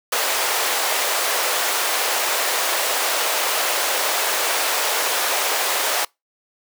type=high-pass noise; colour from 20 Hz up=pink; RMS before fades=-21 dBFS; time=0.12-6.05 s; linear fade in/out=5 ms; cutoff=500 Hz; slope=24 dB/octave; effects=noise-tail reverb RT60 0.2 s tail -26 dB re dry